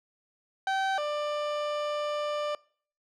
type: tone pair in turn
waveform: 30% pulse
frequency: 772 / 593.1 Hz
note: G5 / D5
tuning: -27 / +17 cents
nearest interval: perfect fourth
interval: 456 cents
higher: first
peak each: -23 / -26 dBFS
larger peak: first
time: 0.67-0.98 / 0.98-2.55 s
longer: second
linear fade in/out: 2 ms
effects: noise-tail reverb RT60 0.5 s tail -24 dB re dry + low-pass 4000 Hz 12 dB/octave